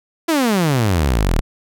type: exponential sweep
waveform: sawtooth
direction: down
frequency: 343.6 to 34.65 Hz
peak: -10 dBFS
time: 0.28-1.41 s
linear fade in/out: 10 ms
effects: none